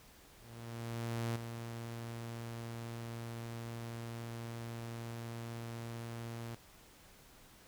sawtooth tone with ADSR envelope, 116.2 Hz, A#2, 5 cents flat, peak -30 dBFS, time 0.37-6.55 s, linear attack 990 ms, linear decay 4 ms, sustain -8 dB, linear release 5 ms, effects pink hiss -60 dBFS RMS until 7.67 s

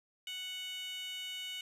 15% pulse tone with high-pass filter, 740 Hz, F#5, in tune, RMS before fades -42 dBFS, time 0.27-1.61 s, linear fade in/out 2 ms, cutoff 2900 Hz, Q 3.6, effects resampled to 32000 Hz

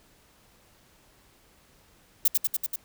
violet noise with echo, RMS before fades -20 dBFS, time 2.25-2.28 s, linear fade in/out 5 ms, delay 96 ms, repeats 5, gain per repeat -2 dB, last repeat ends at 2.76 s, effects pink hiss -60 dBFS RMS until 2.84 s

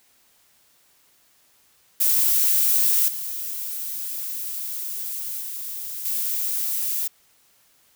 violet noise with level steps, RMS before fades -19 / -30 / -32 / -25 dBFS, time 2-7.08 s, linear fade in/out 10 ms, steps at 3.08 / 5.41 / 6.05 s, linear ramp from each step 5 ms, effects white hiss -60 dBFS RMS until 7.95 s

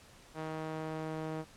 sawtooth tone with band-pass filter sweep, 157.7 Hz, D#3, 24 cents sharp, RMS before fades -39 dBFS, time 0.34-1.45 s, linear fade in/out 50 ms, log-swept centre 770 to 510 Hz, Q 0.7, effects pink hiss -58 dBFS RMS until 1.56 s + low-pass 10000 Hz 12 dB/octave

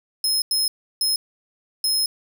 sawtooth tone bursts at uneven times, 5150 Hz, E8, 41 cents flat, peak -16 dBFS, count 4, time 0.24-0.42 / 0.51-0.68 / 1.01-1.16 / 1.84-2.06 s, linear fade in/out 2 ms, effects none

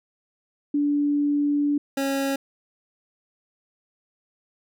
sine / 25% pulse tone pair in turn, 290 / 273.9 Hz, D4 / C#4, -22 / -21 cents, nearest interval minor second, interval 99 cents, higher first, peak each -19 dBFS, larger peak neither, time 0.74-1.78 / 1.97-2.36 s, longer first, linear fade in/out 5 ms, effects none

